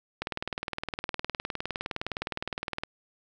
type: click train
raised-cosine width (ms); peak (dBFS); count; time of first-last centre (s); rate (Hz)
0.3; -15; 52; 0.22-2.835; 19.5
effects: none